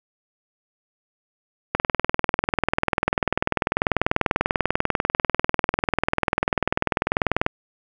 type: click train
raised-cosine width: 0.5 ms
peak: -3 dBFS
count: 117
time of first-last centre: 1.75-7.464 s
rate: 20.3 Hz
effects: none